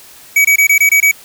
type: tone bursts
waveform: square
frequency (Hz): 2271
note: C#7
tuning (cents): +41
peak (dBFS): -7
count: 7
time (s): 0.36-1.114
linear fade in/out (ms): 5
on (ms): 88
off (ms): 23
effects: white hiss -39 dBFS RMS until 1.24 s